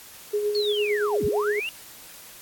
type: tone with tremolo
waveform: sine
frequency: 416.3 Hz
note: G#4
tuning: 4 cents sharp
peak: -20 dBFS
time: 0.33-1.6 s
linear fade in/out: 10 ms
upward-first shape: sine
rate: 8.8 Hz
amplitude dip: 45%
type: linear two-way sweep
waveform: sine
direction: down then up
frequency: 4435 to 51.91 to 2874 Hz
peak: -27 dBFS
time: 0.55-1.69 s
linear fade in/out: 0 ms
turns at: 1.25 s
effects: white hiss -45 dBFS RMS until 2.41 s + AAC 64 kbps